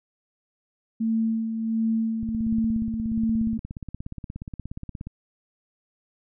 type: tone with tremolo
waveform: sine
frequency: 224.2 Hz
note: A3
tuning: 33 cents sharp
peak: -20 dBFS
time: 1-3.58 s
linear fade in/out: 10 ms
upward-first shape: sine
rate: 1.4 Hz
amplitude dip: 50%
type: click train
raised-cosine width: 5 ms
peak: -22 dBFS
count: 49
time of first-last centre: 2.23-5.07 s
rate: 16.9 Hz
effects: none